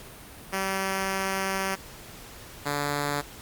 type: tone pair in turn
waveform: 5% pulse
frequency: 192.5 / 144.67 Hz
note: G3 / D3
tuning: -31 / -26 cents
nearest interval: perfect fourth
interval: 495 cents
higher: first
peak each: -15 dBFS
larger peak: neither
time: 0.52-1.76 / 2.65-3.22 s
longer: first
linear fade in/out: 20 ms
effects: pink hiss -45 dBFS RMS until 3.41 s + Opus 48 kbps